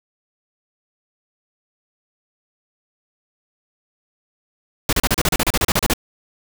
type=noise bursts; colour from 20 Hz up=pink; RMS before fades=-17 dBFS; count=15; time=4.89-5.936 s; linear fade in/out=2 ms; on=38 ms; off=34 ms; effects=none